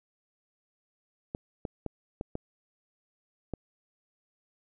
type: clicks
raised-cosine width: 2 ms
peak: -20 dBFS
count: 6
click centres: 1.349 / 1.652 / 1.863 / 2.211 / 2.354 / 3.537 s
effects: none